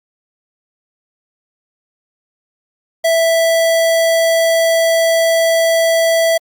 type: tone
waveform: square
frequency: 659.3 Hz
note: E5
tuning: in tune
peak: -11 dBFS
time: 3.04-6.38 s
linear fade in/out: 10 ms
effects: Opus 48 kbps